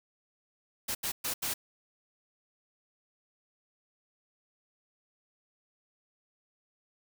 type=noise bursts at uneven times; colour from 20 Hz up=white; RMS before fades=-33 dBFS; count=4; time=0.88-0.95 / 1.03-1.12 / 1.24-1.34 / 1.42-1.54 s; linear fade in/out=10 ms; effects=none